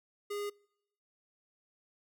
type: tone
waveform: square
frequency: 410 Hz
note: G#4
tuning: 22 cents flat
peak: -36 dBFS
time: 0.3-0.5 s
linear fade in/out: 10 ms
effects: noise-tail reverb RT60 0.8 s tail -26 dB re dry